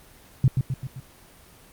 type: tone with echo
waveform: sine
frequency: 130.81 Hz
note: C3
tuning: in tune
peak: -13 dBFS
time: 0.44-0.48 s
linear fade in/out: 2 ms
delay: 130 ms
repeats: 4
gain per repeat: -5 dB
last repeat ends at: 1 s
effects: pink hiss -51 dBFS RMS until 1.72 s + Opus 24 kbps